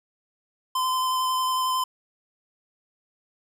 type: tone with vibrato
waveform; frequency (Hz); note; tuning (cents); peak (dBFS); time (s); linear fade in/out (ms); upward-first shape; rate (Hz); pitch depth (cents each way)
square; 1028; C6; -31; -23; 0.75-1.84; 5; square; 11; 9
effects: none